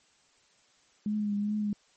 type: tone with vibrato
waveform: sine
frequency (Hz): 207.7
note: G#3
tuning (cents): 0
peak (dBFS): -27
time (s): 1.06-1.73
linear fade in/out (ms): 2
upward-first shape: triangle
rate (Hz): 2.5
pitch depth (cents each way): 42
effects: white hiss -65 dBFS RMS until 1.96 s + MP3 32 kbps